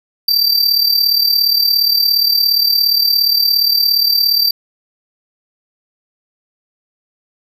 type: tone with amplitude modulation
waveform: square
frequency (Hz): 4674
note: D8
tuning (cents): -9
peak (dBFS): -8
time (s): 0.28-4.51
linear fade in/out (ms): 5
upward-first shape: sine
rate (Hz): 37.2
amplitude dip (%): 65
effects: none